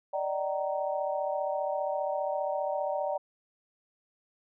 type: chord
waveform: sine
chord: Eb major seventh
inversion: third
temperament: equal with one note detuned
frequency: 587.3 / 622.3 / 765.2 / 932.3 Hz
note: D5 / Eb5 / G5 / Bb5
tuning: 0 / 0 / -42 / 0 cents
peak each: -31 / -37 / -34 / -37 dBFS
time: 0.13-3.18 s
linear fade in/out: 10 ms
effects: none